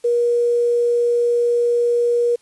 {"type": "tone with quantisation", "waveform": "sine", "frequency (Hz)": 477.2, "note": "A#4", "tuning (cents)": 41, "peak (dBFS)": -14, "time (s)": [0.04, 2.36], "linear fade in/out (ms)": 10, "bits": 7, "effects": ["white hiss -57 dBFS RMS until 2.41 s", "resampled to 24000 Hz"]}